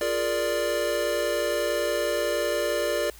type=chord; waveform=square; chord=Bb dominant seventh; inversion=second; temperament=equal; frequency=349.2 / 415.3 / 466.2 / 587.3 Hz; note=F4 / Ab4 / Bb4 / D5; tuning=0 / 0 / 0 / 0 cents; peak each=-33 / -33 / -31 / -27 dBFS; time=0.01-3.1 s; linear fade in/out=2 ms; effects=added 55 Hz sine -48 dBFS peak until 3.19 s + white hiss -50 dBFS RMS until 3.19 s